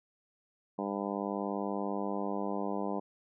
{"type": "harmonic tone", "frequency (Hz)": 100.3, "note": "G2", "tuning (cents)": 40, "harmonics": [2, 3, 4, 5, 6, 7, 8, 9, 10], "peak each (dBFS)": [-37, -39, -40, -41, -42, -42, -43, -44, -44], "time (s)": [0.78, 3], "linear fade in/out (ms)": 10, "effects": []}